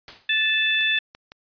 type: noise with exponential decay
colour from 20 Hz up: white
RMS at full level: -35 dBFS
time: 0.08-0.37 s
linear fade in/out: 1 ms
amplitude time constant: 62 ms
type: harmonic tone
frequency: 876 Hz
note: A5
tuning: 8 cents flat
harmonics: 2 / 3 / 4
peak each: -23 / -23 / -23 dBFS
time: 0.29-0.99 s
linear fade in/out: 5 ms
type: click train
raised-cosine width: 0.2 ms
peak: -23 dBFS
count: 4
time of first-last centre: 0.81-1.319 s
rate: 5.89 Hz
effects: resampled to 11025 Hz